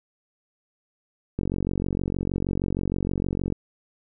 click train, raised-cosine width 3 ms, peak -13 dBFS, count 100, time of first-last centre 1.39-3.524 s, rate 46.4 Hz, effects none

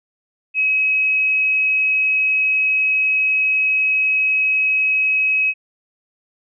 sine tone, 2552 Hz, D#7, 43 cents sharp, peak -14 dBFS, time 0.54-5.54 s, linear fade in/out 50 ms, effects none

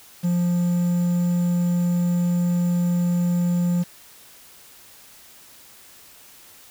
triangle tone with quantisation, 175.2 Hz, F3, 6 cents sharp, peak -16 dBFS, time 0.23-3.84 s, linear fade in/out 20 ms, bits 7, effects white hiss -48 dBFS RMS until 6.7 s

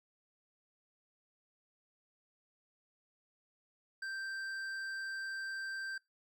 sine tone with hard clipping, 1568 Hz, G6, in tune, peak -40 dBFS, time 4.02-5.98 s, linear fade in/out 5 ms, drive 8 dB, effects noise-tail reverb RT60 0.2 s tail -22 dB re dry

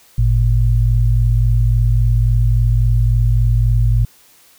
sine tone pair together, 51.09 / 114.7 Hz, G#1 / A#2, -28 / -28 cents, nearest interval octave + major second, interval 1400 cents, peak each -13 dBFS, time 0.18-4.05 s, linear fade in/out 5 ms, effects white hiss -49 dBFS RMS until 4.58 s

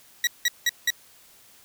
20% pulse tone bursts, 1921 Hz, B6, 48 cents flat, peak -14 dBFS, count 4, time 0.24-0.904 s, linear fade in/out 2 ms, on 31 ms, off 180 ms, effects white hiss -54 dBFS RMS until 1.64 s

